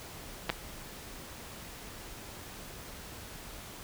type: clicks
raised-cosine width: 0.3 ms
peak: -15 / -12 dBFS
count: 2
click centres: 0.494 / 0.5 s
effects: pink hiss -46 dBFS RMS until 3.83 s